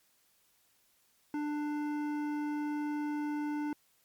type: tone with hard clipping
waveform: triangle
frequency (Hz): 296.5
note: D4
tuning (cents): +17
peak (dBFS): -34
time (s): 1.34-3.73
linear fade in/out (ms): 2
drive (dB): 16
effects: white hiss -70 dBFS RMS until 4.04 s + MP3 96 kbps